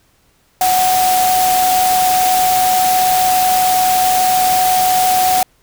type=tone in noise; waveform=sine; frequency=740 Hz; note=F#5; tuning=in tune; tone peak=-11 dBFS; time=0.61-5.43 s; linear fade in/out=2 ms; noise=white; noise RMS=-19 dBFS; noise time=0.61-5.43 s; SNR=+5 dB; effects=pink hiss -56 dBFS RMS until 5.62 s